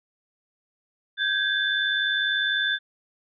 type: tone cluster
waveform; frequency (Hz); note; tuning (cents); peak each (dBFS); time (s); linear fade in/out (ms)
sine; 1562 / 1662 / 3528; G6 / G#6 / A7; -7 / +1 / +4; -26; 1.17-2.79; 50
effects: none